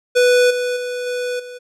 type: tone with level steps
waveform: square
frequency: 493.9 Hz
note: B4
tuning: in tune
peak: -11 / -19 / -23 / -21 / -32 dBFS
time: 0.15-1.59 s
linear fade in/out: 20 ms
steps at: 0.5 / 0.76 / 1.06 / 1.39 s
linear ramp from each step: 10 ms
effects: low-pass 9000 Hz 12 dB/octave